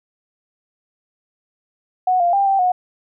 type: tone with pitch steps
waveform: sine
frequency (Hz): 737 / 696 / 794 / 781 / 728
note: F#5 / F5 / G5 / G5 / F#5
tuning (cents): -7 / -6 / +22 / -7 / -28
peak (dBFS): -13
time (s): 2.07-2.72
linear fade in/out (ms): 5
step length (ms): 130
effects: none